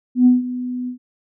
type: tone with ADSR envelope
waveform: sine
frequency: 249.2 Hz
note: B3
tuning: 16 cents sharp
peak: -6 dBFS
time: 0.15-0.98 s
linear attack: 110 ms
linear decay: 160 ms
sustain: -16 dB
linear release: 100 ms
effects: tanh soft clip ceiling -2 dBFS